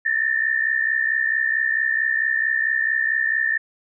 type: tone pair together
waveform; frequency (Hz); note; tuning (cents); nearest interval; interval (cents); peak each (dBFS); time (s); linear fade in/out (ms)
sine; 1760 / 1824.5; A6 / A#6; 0 / -38; minor second; 62; -21; 0.05-3.58; 10
effects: none